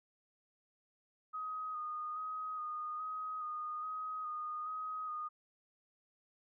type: tone with vibrato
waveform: sine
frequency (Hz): 1244.5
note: D#6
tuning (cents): 0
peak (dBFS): -38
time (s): 1.33-5.29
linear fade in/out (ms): 20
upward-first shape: square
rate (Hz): 1.2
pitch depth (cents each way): 21
effects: none